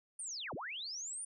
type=linear two-way sweep; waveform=sine; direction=down then up; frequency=9500 to 89.7 to 9500 Hz; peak=-40 dBFS; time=0.19-1.25 s; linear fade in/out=5 ms; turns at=0.54 s; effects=none

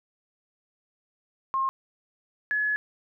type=tone pair in turn; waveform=sine; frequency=1069 / 1699.9 Hz; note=C6 / G#6; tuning=+37 / +40 cents; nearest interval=minor sixth; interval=803 cents; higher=second; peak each=-23 dBFS; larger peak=neither; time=1.54-1.69 / 2.51-2.76 s; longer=second; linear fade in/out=0 ms; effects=none

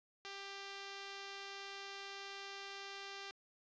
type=tone; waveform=5% pulse; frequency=395.1 Hz; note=G4; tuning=14 cents sharp; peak=-35 dBFS; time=0.25-3.31 s; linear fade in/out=0 ms; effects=resampled to 16000 Hz + 11-bit

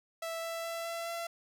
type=tone with pitch steps; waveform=sawtooth; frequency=659.3 / 663.5 / 667.7 / 672 / 676.3 Hz; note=E5 / E5 / E5 / E5 / E5; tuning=0 / +11 / +22 / +33 / +44 cents; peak=-32 dBFS; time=0.22-1.27 s; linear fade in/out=5 ms; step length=210 ms; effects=none

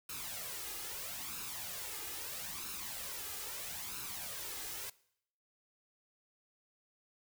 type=noise with flanger; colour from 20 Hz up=white; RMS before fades=-43 dBFS; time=0.09-4.9 s; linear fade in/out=5 ms; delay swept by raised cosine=0.75 to 2.45 ms; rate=0.77 Hz; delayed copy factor=+0.6; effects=noise-tail reverb RT60 0.7 s tail -21 dB re dry

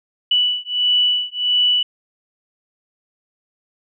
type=beating tone pair; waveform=sine; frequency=2960 / 2961.5 Hz; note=F#7 / F#7; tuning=0 / +1 cents; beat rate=1.5 Hz; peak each=-18 dBFS; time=0.31-1.83 s; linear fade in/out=5 ms; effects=none

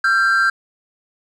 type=tone pair together; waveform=triangle; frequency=1367.4 / 1581 Hz; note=F6 / G6; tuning=-37 / +14 cents; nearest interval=minor third; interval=251 cents; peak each=-15 / -13 dBFS; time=0.04-0.5 s; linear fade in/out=5 ms; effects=resampled to 24000 Hz + 8-bit

